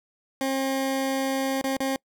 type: tone with dropouts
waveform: 20% pulse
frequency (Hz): 268.1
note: C4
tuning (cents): +42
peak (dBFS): -19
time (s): 0.41-1.96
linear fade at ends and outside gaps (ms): 1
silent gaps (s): 1.613-1.641 / 1.768-1.804
effects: noise-tail reverb RT60 0.1 s tail -26 dB re dry